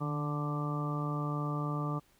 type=harmonic tone with a mistuned harmonic; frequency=146.83 Hz; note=D3; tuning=in tune; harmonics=1 / 2 / 3 / 4 / 5 / 6 / 7 / 8; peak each=-33 / -39 / -45 / -45 / -48 / -46 / -48 / -39 dBFS; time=0-2 s; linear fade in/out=20 ms; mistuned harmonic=1; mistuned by=+35 cents; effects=pink hiss -67 dBFS RMS until 2.19 s